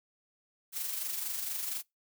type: noise with amplitude modulation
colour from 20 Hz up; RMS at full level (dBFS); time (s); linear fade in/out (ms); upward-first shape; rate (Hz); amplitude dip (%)
blue; -34; 0.72-1.83; 50; sine; 24.2; 45
effects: noise-tail reverb RT60 0.2 s tail -25 dB re dry